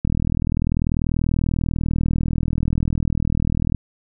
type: click train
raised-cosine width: 5 ms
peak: -8 dBFS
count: 150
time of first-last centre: 0.05-3.747 s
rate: 40.3 Hz
effects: none